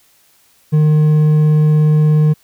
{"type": "tone with hard clipping", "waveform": "triangle", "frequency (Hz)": 152.8, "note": "D#3", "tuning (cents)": -31, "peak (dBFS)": -9, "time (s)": [0.72, 2.34], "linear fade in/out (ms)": 20, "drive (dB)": 7, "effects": ["white hiss -53 dBFS RMS until 2.43 s"]}